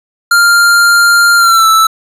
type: tone with pitch glide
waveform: square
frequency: 1396.9 to 1318.5 Hz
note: F6 to E6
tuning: 0 to 0 cents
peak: -5 dBFS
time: 0.31-1.87 s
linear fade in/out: 5 ms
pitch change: -100 cents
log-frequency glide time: 1.37-1.67 s
effects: resampled to 32000 Hz + 7-bit